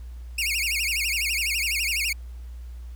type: tone with vibrato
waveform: sawtooth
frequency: 2462 Hz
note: D#7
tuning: 19 cents flat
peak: -20 dBFS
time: 0.38-2.13 s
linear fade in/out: 5 ms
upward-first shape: sine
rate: 12 Hz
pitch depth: 240 cents each way
effects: added 60 Hz sine -35 dBFS peak until 2.95 s + pink hiss -59 dBFS RMS until 2.95 s